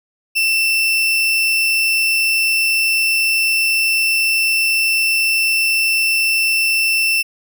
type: tone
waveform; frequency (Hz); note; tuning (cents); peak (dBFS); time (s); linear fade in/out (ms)
35% pulse; 2678; E7; +27; -12; 0.35-7.23; 20
effects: none